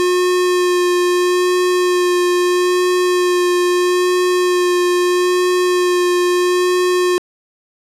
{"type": "tone with vibrato", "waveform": "square", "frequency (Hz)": 358.8, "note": "F4", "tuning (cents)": 47, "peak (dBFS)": -13, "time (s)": [0, 7.18], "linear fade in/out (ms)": 0, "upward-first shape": "sine", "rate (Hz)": 0.77, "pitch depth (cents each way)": 13, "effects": ["low-pass 11000 Hz 12 dB/octave"]}